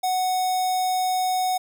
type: tone with notch filter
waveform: square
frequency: 740 Hz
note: F#5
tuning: in tune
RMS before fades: -23 dBFS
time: 0.03-1.58 s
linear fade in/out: 10 ms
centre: 2000 Hz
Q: 1.5
effects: 10-bit